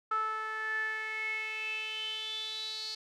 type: tone with band-pass filter sweep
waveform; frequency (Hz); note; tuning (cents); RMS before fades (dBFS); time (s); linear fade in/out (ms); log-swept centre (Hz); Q
sawtooth; 436.3; A4; -15; -36; 0.11-2.95; 5; 1300 to 4500; 9.3
effects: none